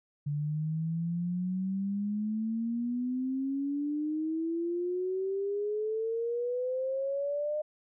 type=exponential sweep; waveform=sine; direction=up; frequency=144.2 to 610 Hz; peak=-29 dBFS; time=0.26-7.62 s; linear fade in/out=10 ms; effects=none